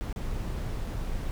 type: noise with dropouts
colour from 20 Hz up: brown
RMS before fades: -32 dBFS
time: 0.01-1.31 s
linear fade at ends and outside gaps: 0 ms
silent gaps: 0.127-0.161 / 0.869-0.873 s
effects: none